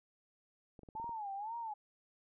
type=clicks; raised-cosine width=2 ms; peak=-40 dBFS; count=7; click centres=0.792 / 0.833 / 0.888 / 0.952 / 0.999 / 1.043 / 1.093 s
type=tone with vibrato; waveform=sine; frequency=857 Hz; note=A5; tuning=46 cents flat; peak=-39 dBFS; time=0.95-1.74 s; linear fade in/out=10 ms; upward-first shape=sine; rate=2 Hz; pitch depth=160 cents each way
effects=none